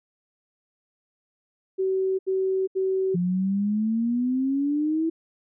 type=tone bursts; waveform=sine; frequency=380 Hz; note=F#4; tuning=46 cents sharp; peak=-21 dBFS; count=3; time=1.78-3.16 s; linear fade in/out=20 ms; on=410 ms; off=75 ms
type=exponential sweep; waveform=sine; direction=up; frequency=173 to 329.6 Hz; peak=-21 dBFS; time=3.14-5.1 s; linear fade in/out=10 ms
effects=none